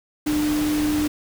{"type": "tone in noise", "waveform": "sine", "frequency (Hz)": 300.4, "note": "D4", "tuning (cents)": 39, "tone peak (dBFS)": -19, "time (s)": [0.26, 1.08], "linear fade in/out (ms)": 10, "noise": "pink", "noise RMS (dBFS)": -30, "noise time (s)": [0.26, 1.08], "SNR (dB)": 8, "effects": []}